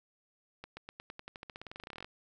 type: accelerating click train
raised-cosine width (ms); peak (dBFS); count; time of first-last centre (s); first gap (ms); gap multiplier
0.3; -28; 25; 0.64-2.045; 130; 0.92
effects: none